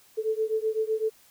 sine beating tone pair, 435.2 / 443.1 Hz, A4 / A4, -19 / +12 cents, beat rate 7.9 Hz, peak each -27 / -28 dBFS, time 0.17-1.1 s, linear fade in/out 20 ms, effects white hiss -58 dBFS RMS until 1.3 s

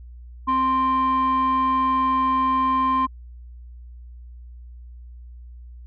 sine tone pair together, 261.6 / 1046.5 Hz, C4 / C6, 0 / 0 cents, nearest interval 2 octaves, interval 2400 cents, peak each -23 / -16 dBFS, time 0.47-3.07 s, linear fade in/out 20 ms, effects tanh soft clip ceiling -15 dBFS + added 60 Hz sine -38 dBFS peak until 5.86 s

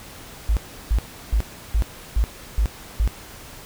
sine tone bursts, 53.8 Hz, A1, 38 cents flat, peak -15 dBFS, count 7, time 0.49-3.076 s, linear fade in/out 0 ms, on 78 ms, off 340 ms, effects pink hiss -41 dBFS RMS until 3.65 s

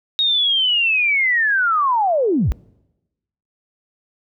sine linear sweep, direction down, 3774 to 34.37 Hz, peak -14 dBFS, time 0.19-2.52 s, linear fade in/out 0 ms, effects noise-tail reverb RT60 1.0 s tail -26 dB re dry

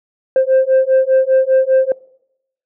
sine beating tone pair, 523 / 528 Hz, C5 / C5, -1 / +16 cents, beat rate 5 Hz, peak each -11 dBFS, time 0.36-1.92 s, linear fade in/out 2 ms, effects noise-tail reverb RT60 0.8 s tail -24 dB re dry + tanh soft clip ceiling -6 dBFS

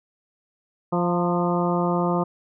harmonic tone with a mistuned harmonic, 174.61 Hz, F3, in tune, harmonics 1 / 2 / 3 / 4 / 5 / 6 / 7, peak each -23 / -26 / -28 / -29 / -30 / -31 / -31 dBFS, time 0.92-2.24 s, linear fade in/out 10 ms, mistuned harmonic 5, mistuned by +37 cents, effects none

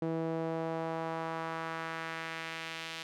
sawtooth tone with band-pass filter sweep, 163 Hz, E3, 19 cents flat, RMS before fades -37 dBFS, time 0.02-3.03 s, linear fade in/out 2 ms, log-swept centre 400 to 3300 Hz, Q 1.3, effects none

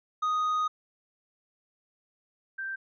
triangle / sine tone pair in turn, 1244.5 / 1568 Hz, D#6 / G6, 0 / 0 cents, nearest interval major third, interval 400 cents, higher second, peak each -23 / -32 dBFS, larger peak first, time 0.22-0.68 / 2.58-2.76 s, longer first, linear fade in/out 10 ms, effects resampled to 16000 Hz

